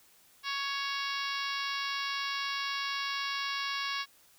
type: harmonic tone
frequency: 556 Hz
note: C#5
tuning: 5 cents sharp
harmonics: 2 / 3 / 4 / 5 / 6 / 7 / 8 / 9 / 10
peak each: -37 / -39 / -40 / -41 / -42 / -42 / -43 / -44 / -44 dBFS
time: 0.43-4.06 s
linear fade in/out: 50 ms
effects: white hiss -62 dBFS RMS until 4.38 s